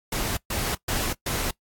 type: noise bursts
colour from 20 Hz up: pink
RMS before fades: -27 dBFS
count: 4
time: 0.12-1.51 s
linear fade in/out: 5 ms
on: 250 ms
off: 130 ms
effects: noise-tail reverb RT60 0.1 s tail -21 dB re dry + AAC 64 kbps